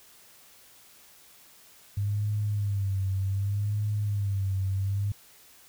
sine tone with vibrato, 100.3 Hz, G2, 40 cents sharp, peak -25 dBFS, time 1.97-5.12 s, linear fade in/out 5 ms, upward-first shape sine, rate 0.66 Hz, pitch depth 78 cents each way, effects white hiss -55 dBFS RMS until 5.68 s

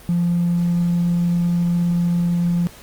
sine tone with hard clipping, 173.2 Hz, F3, 14 cents flat, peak -16 dBFS, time 0.09-2.67 s, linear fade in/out 0 ms, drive 1 dB, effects pink hiss -43 dBFS RMS until 2.82 s + Opus 32 kbps

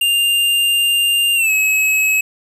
square tone with pitch glide, 2799 to 2567 Hz, F7 to E7, +3 to -47 cents, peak -13 dBFS, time 0.01-2.21 s, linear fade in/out 5 ms, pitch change -150 cents, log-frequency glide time 1.35-1.51 s, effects 7-bit

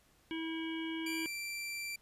harmonic tone, 324.3 Hz, E4, 28 cents flat, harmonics 1 / 3 / 5 / 7 / 9 / 10, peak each -37 / -50 / -50 / -46 / -48 / -50 dBFS, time 0.31-1.26 s, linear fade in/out 0 ms
sawtooth tone, 2349 Hz, D7, in tune, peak -35 dBFS, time 1.06-1.96 s, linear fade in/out 5 ms
effects pink hiss -68 dBFS RMS until 2.01 s + resampled to 32000 Hz

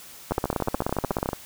two click trains, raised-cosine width 1 ms, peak -13 / -9 dBFS, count 15 / 17, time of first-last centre 0.31-1.332 / 0.32-1.29 s, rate 13.7 / 16.5 Hz, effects white hiss -45 dBFS RMS until 1.45 s

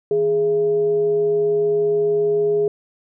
sine tone with frequency modulation, 415.3 Hz, G#4, in tune, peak -15 dBFS, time 0.11-2.68 s, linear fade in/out 2 ms, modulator 256 Hz, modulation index 0.25, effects none

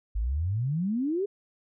sine exponential sweep, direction up, 49 to 417.6 Hz, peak -25 dBFS, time 0.15-1.26 s, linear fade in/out 10 ms, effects none

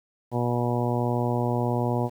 harmonic tone, 121.1 Hz, B2, 34 cents flat, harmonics 1 / 2 / 3 / 4 / 5 / 6 / 7 / 8, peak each -26 / -29 / -31 / -32 / -33 / -34 / -34 / -35 dBFS, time 0.31-2.1 s, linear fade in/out 50 ms, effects 9-bit

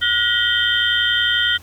sine tone cluster, 1444 / 1906 / 3051 / 3162 / 3560 Hz, F#6 / A#6 / G7 / G7 / A7, -43 / +38 / -48 / +14 / +20 cents, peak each -20 / -22 / -24 / -19 / -26 dBFS, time 0.01-1.58 s, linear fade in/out 20 ms, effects added 83 Hz sine -41 dBFS peak until 1.62 s + pink hiss -47 dBFS RMS until 1.62 s

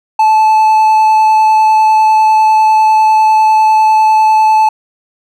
triangle tone with vibrato, 870 Hz, A5, 20 cents flat, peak -3 dBFS, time 0.19-4.69 s, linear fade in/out 5 ms, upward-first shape sine, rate 10 Hz, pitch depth 9 cents each way, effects none

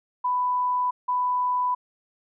sine tone pair in turn, 994 / 994 Hz, B5 / B5, +11 / +11 cents, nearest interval unison, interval 0 cents, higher neither, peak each -21 dBFS, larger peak neither, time 0.24-0.91 / 1.08-1.75 s, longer neither, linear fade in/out 10 ms, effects none

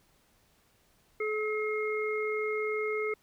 harmonic tone, 428.6 Hz, A4, 45 cents flat, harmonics 1 / 3 / 5, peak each -30 / -39 / -35 dBFS, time 1.2-3.14 s, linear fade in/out 5 ms, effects pink hiss -67 dBFS RMS until 3.22 s

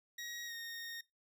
20% pulse tone with pitch glide, 1895 to 1852.8 Hz, A#6 to A#6, +28 to -11 cents, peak -38 dBFS, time 0.18-1.01 s, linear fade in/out 5 ms, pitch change -39 cents, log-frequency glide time 0.46-0.53 s, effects noise-tail reverb RT60 0.2 s tail -21 dB re dry

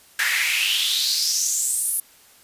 pink noise with high-pass filter sweep, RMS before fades -22 dBFS, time 0.19-2 s, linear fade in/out 2 ms, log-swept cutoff 1700 to 11000 Hz, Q 5.4, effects white hiss -52 dBFS RMS until 2.43 s + resampled to 32000 Hz

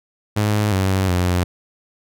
sawtooth tone with pitch steps, 105.1 / 95.5 / 89.6 Hz, G#2 / G2 / F2, +21 / -45 / +45 cents, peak -12 dBFS, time 0.36-1.44 s, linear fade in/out 10 ms, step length 360 ms, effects none

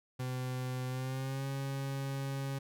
40% pulse tone with pitch glide, 127.6 to 136.76 Hz, C3 to C#3, -43 to -23 cents, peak -34 dBFS, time 0.19-2.59 s, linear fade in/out 10 ms, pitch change +120 cents, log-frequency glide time 0.89-1.46 s, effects none

